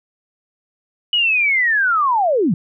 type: linear sweep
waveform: sine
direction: down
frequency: 2960 to 142.7 Hz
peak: -13 dBFS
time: 1.13-2.54 s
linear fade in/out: 2 ms
effects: none